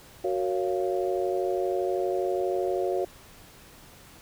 sine chord, Gb major seventh, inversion none, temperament just, 370 / 462.5 / 555 / 693.7 Hz, Gb4 / Bb4 / Db5 / F5, 0 / -14 / +2 / -12 cents, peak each -27 / -33 / -31 / -32 dBFS, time 0.24-3.05 s, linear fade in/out 5 ms, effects pink hiss -51 dBFS RMS until 4.21 s

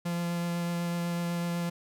45% pulse tone with vibrato, 172.2 Hz, F3, 24 cents flat, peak -29 dBFS, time 0.05-1.7 s, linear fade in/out 10 ms, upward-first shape triangle, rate 8 Hz, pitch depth 11 cents each way, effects none

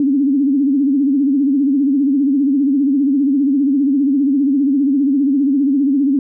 sine tone with vibrato, 277.2 Hz, C#4, in tune, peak -11 dBFS, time 0-6.19 s, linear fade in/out 2 ms, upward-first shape sine, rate 15 Hz, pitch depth 110 cents each way, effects none

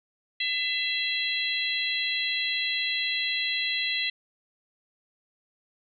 harmonic tone with a mistuned harmonic, 672 Hz, E5, 33 cents sharp, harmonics 3 / 4 / 5 / 6, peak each -31 / -31 / -31 / -31 dBFS, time 0.4-4.1 s, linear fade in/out 5 ms, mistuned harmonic 5, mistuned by -29 cents, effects none

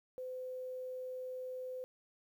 sine tone with quantisation, 510 Hz, C5, 44 cents flat, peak -40 dBFS, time 0.18-1.84 s, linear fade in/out 0 ms, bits 11, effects none

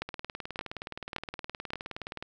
two click trains, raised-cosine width 0.3 ms, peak -16 / -21 dBFS, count 4 / 42, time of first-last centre 0.02-1.734 / 0.09-2.225 s, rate 1.75 / 19.2 Hz, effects none

